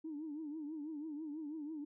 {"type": "tone with vibrato", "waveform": "sine", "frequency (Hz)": 304.6, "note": "D#4", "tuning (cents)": -37, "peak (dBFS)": -40, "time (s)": [0.04, 1.85], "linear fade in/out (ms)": 10, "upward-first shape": "triangle", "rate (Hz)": 6.1, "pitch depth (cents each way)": 130, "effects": ["tanh soft clip ceiling -36 dBFS"]}